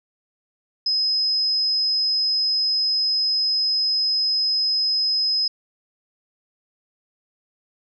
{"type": "tone", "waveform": "sine", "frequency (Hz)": 5080, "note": "D#8", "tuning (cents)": 35, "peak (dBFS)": -18, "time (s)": [0.86, 5.48], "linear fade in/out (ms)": 5, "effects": []}